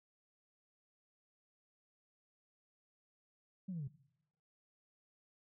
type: linear sweep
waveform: sine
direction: down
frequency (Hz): 196.3 to 126.5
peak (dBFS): -38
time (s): 3.68-3.88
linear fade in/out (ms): 10
effects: noise-tail reverb RT60 0.8 s tail -20 dB re dry + tanh soft clip ceiling -35 dBFS